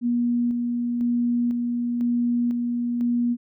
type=tone with tremolo; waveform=sine; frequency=239.9 Hz; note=A#3; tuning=50 cents sharp; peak=-19 dBFS; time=0.01-3.37 s; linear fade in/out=50 ms; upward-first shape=square; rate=1 Hz; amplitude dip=30%; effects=none